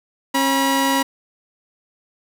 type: tone pair together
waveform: sawtooth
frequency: 271.1 / 966 Hz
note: C#4 / B5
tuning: -38 / -39 cents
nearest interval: octave + minor seventh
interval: 2199 cents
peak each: -15 dBFS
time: 0.34-1.03 s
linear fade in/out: 10 ms
effects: none